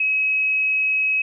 sine tone, 2555 Hz, D#7, 45 cents sharp, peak -17 dBFS, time 0-1.22 s, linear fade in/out 5 ms, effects none

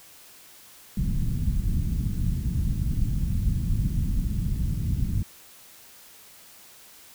pink low-pass noise, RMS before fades -25 dBFS, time 0.97-5.23 s, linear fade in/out 2 ms, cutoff 190 Hz, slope 24 dB/octave, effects white hiss -50 dBFS RMS until 7.14 s

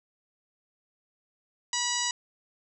harmonic tone, 972 Hz, B5, 28 cents flat, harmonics 1 / 2 / 3 / 4 / 5 / 6 / 7 / 8, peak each -35 / -35 / -35 / -35 / -35 / -35 / -35 / -35 dBFS, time 1.73-2.11 s, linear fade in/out 2 ms, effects none

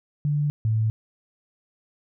sine tone pair in turn, 147 / 110.13 Hz, D3 / A2, +2 / +2 cents, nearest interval perfect fourth, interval 500 cents, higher first, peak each -20 / -19 dBFS, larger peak second, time 0.25-0.5 / 0.65-0.9 s, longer neither, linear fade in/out 0 ms, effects none

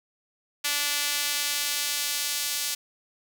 sawtooth tone with high-pass filter sweep, 290.6 Hz, D4, 18 cents flat, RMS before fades -28 dBFS, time 0.64-2.75 s, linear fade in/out 10 ms, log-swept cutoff 2600 to 4300 Hz, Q 0.72, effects none

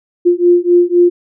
sine beating tone pair, 349.2 / 353.1 Hz, F4 / F4, 0 / +19 cents, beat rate 3.9 Hz, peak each -10 dBFS, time 0.25-1.1 s, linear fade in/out 20 ms, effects none

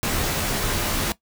pink noise with comb filter, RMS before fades -24 dBFS, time 0.03-1.12 s, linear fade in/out 0 ms, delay 16 ms, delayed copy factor -0.6, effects noise-tail reverb RT60 0.1 s tail -17 dB re dry

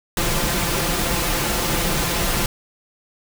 pink noise with comb filter, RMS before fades -21 dBFS, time 0.17-2.46 s, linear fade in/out 2 ms, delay 5.8 ms, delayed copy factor +0.5, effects none

